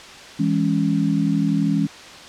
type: chord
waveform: sine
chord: C# minor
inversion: first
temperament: equal with one note detuned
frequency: 164.81 / 205.4 / 277.2 Hz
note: E3 / G#3 / C#4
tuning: 0 / -19 / 0 cents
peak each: -21 dBFS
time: 0.39-1.87 s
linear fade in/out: 10 ms
effects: white hiss -39 dBFS RMS until 2.28 s + low-pass 5000 Hz 12 dB/octave